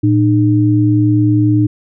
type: tone pair together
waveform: sine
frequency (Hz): 113.76 / 303.7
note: A#2 / D#4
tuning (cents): -42 / -42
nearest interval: octave + perfect fourth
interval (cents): 1700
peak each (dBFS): -11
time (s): 0.03-1.67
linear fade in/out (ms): 10
effects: none